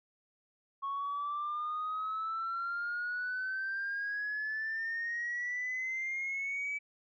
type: exponential sweep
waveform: sine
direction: up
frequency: 1098 to 2301 Hz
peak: -32 dBFS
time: 0.82-6.79 s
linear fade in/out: 20 ms
effects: tanh soft clip ceiling -30 dBFS